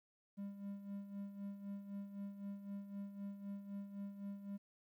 triangle tone with tremolo, 200 Hz, G3, 35 cents sharp, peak -40 dBFS, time 0.37-4.58 s, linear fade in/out 20 ms, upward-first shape sine, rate 3.9 Hz, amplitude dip 65%, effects 13-bit

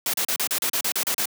white noise bursts, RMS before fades -24 dBFS, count 11, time 0.06-1.256 s, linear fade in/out 2 ms, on 76 ms, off 36 ms, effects high-pass 200 Hz 12 dB/octave

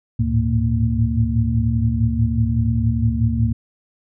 sine tone cluster, 74 / 106.4 / 111.3 / 117.2 / 229.8 Hz, D2 / G#2 / A2 / A#2 / A#3, +14 / +42 / +20 / +10 / -25 cents, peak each -22 dBFS, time 0.19-3.53 s, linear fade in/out 10 ms, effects none

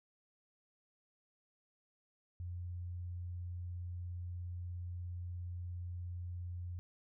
sine tone, 88.3 Hz, F2, 20 cents sharp, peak -40 dBFS, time 2.4-6.79 s, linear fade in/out 0 ms, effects none

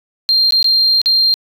sine tone with dropouts, 4186 Hz, C8, in tune, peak -8 dBFS, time 0.29-1.34 s, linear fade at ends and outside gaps 0 ms, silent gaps 0.507-0.523 / 0.627-0.644 / 1.015-1.059 s, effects tanh soft clip ceiling -5 dBFS

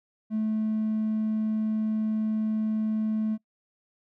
triangle tone, 217.3 Hz, A3, 21 cents flat, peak -21 dBFS, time 0.3-3.38 s, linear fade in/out 50 ms, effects noise-tail reverb RT60 0.1 s tail -24 dB re dry + tanh soft clip ceiling -20 dBFS

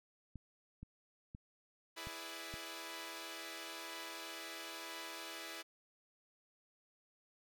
clicks, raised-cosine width 5 ms, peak -36 dBFS, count 5, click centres 0.357 / 0.83 / 1.349 / 2.071 / 2.54 s
5% pulse chord, E dominant seventh, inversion none, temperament equal, 329.6 / 415.3 / 493.9 / 587.3 Hz, E4 / G#4 / B4 / D5, 0 / 0 / 0 / 0 cents, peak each -37 / -41 / -41 / -41 dBFS, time 1.96-5.63 s, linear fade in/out 20 ms
effects none

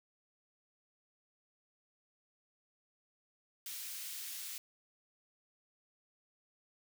white high-pass noise, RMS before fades -44 dBFS, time 3.66-4.58 s, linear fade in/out 2 ms, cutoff 2200 Hz, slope 12 dB/octave, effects none

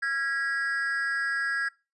triangle tone with amplitude modulation, 1646 Hz, G#6, 16 cents flat, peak -20 dBFS, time 0.02-1.69 s, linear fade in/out 10 ms, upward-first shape sine, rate 280 Hz, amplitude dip 90%, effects noise-tail reverb RT60 0.3 s tail -23 dB re dry + resampled to 24000 Hz

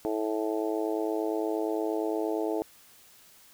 harmonic tone, 108.6 Hz, A2, 22 cents flat, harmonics 3 / 4 / 5 / 6 / 7 / 8, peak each -31 / -31 / -38 / -35 / -41 / -40 dBFS, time 0.05-2.62 s, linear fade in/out 0 ms, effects white hiss -56 dBFS RMS until 3.53 s

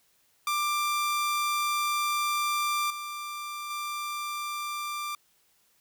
sawtooth tone with level steps, 1184 Hz, D6, 14 cents sharp, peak -22 / -31 / -28 dBFS, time 0.47-5.15 s, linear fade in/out 2 ms, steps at 2.9 / 3.7 s, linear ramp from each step 5 ms, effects white hiss -67 dBFS RMS until 5.8 s

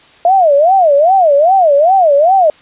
sine tone with vibrato, 661 Hz, E5, 5 cents sharp, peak -5 dBFS, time 0.25-2.5 s, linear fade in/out 2 ms, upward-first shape sine, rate 2.5 Hz, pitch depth 290 cents each way, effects white hiss -43 dBFS RMS until 2.61 s + resampled to 8000 Hz

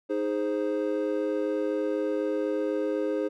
triangle chord, Ab major, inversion second, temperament equal, 311.1 / 415.3 / 523.3 Hz, Eb4 / Ab4 / C5, 0 / 0 / 0 cents, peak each -28 dBFS, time 0.09-3.29 s, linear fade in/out 20 ms, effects none

